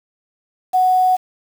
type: tone with quantisation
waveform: sine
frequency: 740 Hz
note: F#5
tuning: in tune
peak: -11 dBFS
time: 0.73-1.17 s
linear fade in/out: 20 ms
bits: 6
effects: none